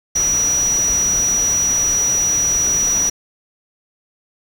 sine tone in noise, 5830 Hz, F#8, 26 cents flat, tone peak -14 dBFS, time 0.15-3.1 s, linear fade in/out 10 ms, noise pink, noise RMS -28 dBFS, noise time 0.15-3.1 s, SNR +11 dB, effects none

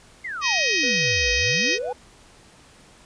sine exponential two-way sweep, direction down then up, 2169 to 55 to 888 Hz, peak -28 dBFS, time 0.24-1.93 s, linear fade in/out 10 ms, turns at 1.32 s
harmonic tone, 630 Hz, D#5, 21 cents sharp, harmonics 3 / 4 / 5 / 6 / 7 / 8 / 9 / 10, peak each -25 / -23 / -30 / -31 / -32 / -28 / -32 / -34 dBFS, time 0.41-1.79 s, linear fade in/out 50 ms
triangle tone with tremolo, 493.9 Hz, B4, in tune, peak -25 dBFS, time 0.83-1.93 s, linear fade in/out 5 ms, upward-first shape sine, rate 4.9 Hz, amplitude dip 40%
effects pink hiss -51 dBFS RMS until 3.05 s + resampled to 22050 Hz

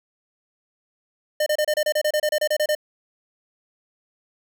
square tone bursts, 605 Hz, D#5, 49 cents flat, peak -19 dBFS, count 15, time 1.4-2.751 s, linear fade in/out 5 ms, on 63 ms, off 29 ms, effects none

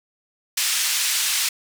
white band-pass noise, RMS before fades -22 dBFS, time 0.57-1.49 s, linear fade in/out 5 ms, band 1900 to 8700 Hz, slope 12 dB/octave, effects none

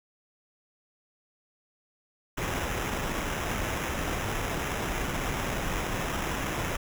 pink noise with sample-and-hold, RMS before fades -31 dBFS, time 2.37-6.77 s, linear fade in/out 10 ms, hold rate 4410 Hz, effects none

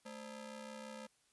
sawtooth ring-modulated tone, 370 Hz, F#4, in tune, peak -40 dBFS, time 0.05-1.07 s, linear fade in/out 10 ms, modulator 152 Hz, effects white hiss -74 dBFS RMS until 1.32 s + resampled to 24000 Hz

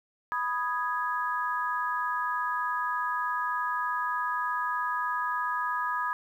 sine chord, G# minor, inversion first, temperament equal, 987.8 / 1244.5 / 1661.2 Hz, B5 / D#6 / G#6, 0 / 0 / 0 cents, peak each -31 / -31 / -33 dBFS, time 0.32-6.13 s, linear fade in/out 0 ms, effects 10-bit

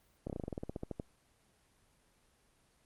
slowing click train, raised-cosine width 2 ms, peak -25 dBFS, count 15, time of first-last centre 0.27-0.999 s, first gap 28 ms, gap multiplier 1.09, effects pink hiss -70 dBFS RMS until 2.85 s + Opus 24 kbps

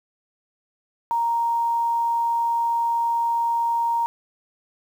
sine tone with quantisation, 932.3 Hz, A#5, in tune, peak -19 dBFS, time 1.11-4.06 s, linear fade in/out 0 ms, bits 8, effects none

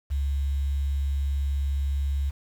sine tone with quantisation, 69.6 Hz, C#2, 8 cents sharp, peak -23 dBFS, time 0.1-2.31 s, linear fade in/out 20 ms, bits 8, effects none

